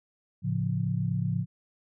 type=chord; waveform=sine; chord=A augmented; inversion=none; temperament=equal; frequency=110 / 138.59 / 174.61 Hz; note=A2 / C#3 / E#3; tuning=0 / 0 / 0 cents; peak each=-30 dBFS; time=0.42-1.46 s; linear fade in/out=50 ms; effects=none